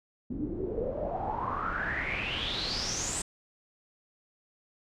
pink noise with low-pass filter sweep, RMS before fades -33 dBFS, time 0.3-3.22 s, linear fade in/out 5 ms, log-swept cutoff 260 to 8300 Hz, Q 8.8, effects none

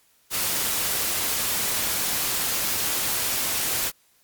white noise, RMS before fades -25 dBFS, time 0.3-3.92 s, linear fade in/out 50 ms, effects white hiss -62 dBFS RMS until 4.23 s + Opus 48 kbps

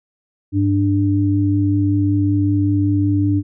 sine tone pair together, 100.1 / 295 Hz, G2 / D4, +37 / +8 cents, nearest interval octave + perfect fifth, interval 1871 cents, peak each -16 dBFS, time 0.52-3.43 s, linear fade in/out 50 ms, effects none

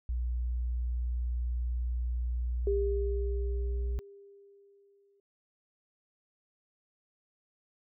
sine tone, 60.3 Hz, B1, 41 cents flat, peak -29 dBFS, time 0.09-3.99 s, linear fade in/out 0 ms
sine tone with exponential decay, 400 Hz, G4, 35 cents sharp, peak -26 dBFS, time 2.67-5.2 s, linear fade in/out 2 ms, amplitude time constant 550 ms
effects none

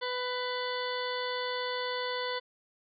harmonic tone with a mistuned harmonic, 498.2 Hz, B4, 15 cents sharp, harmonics 1 / 2 / 3 / 4 / 6 / 7 / 8 / 9, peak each -35 / -37 / -41 / -40 / -44 / -41 / -48 / -43 dBFS, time 0.01-2.4 s, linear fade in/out 20 ms, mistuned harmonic 8, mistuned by +70 cents, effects none

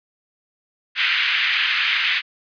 white band-pass noise, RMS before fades -20 dBFS, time 0.95-2.22 s, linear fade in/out 50 ms, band 1700 to 3000 Hz, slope 24 dB/octave, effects resampled to 11025 Hz

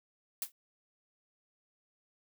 blue noise with exponential decay, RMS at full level -31 dBFS, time 0.42-0.52 s, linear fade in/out 1 ms, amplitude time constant 20 ms, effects none

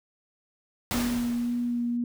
pink noise with exponential decay, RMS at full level -28 dBFS, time 0.91-1.97 s, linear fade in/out 0 ms, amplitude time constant 230 ms
sine tone with vibrato, 240 Hz, B3, 49 cents flat, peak -25 dBFS, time 0.94-2.04 s, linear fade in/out 2 ms, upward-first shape sine, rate 1.9 Hz, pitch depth 10 cents each way
effects none

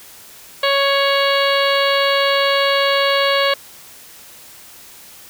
harmonic tone with a mistuned harmonic, 555 Hz, C#5, 2 cents sharp, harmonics 1 / 2 / 3 / 4 / 5 / 6 / 7 / 8, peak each -17 / -20 / -22 / -23 / -24 / -25 / -25 / -26 dBFS, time 0.63-3.54 s, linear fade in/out 5 ms, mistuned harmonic 5, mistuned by +38 cents, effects white hiss -41 dBFS RMS until 5.29 s

